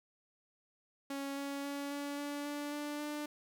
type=tone with pitch steps; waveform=sawtooth; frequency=277.2 / 279.9 / 282.7 / 285.5 / 288.3 / 291.1 / 294 / 296.9 Hz; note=C#4 / C#4 / C#4 / D4 / D4 / D4 / D4 / D4; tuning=0 / +17 / +34 / -49 / -32 / -15 / +2 / +19 cents; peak=-34 dBFS; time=1.1-3.26 s; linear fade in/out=5 ms; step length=270 ms; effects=none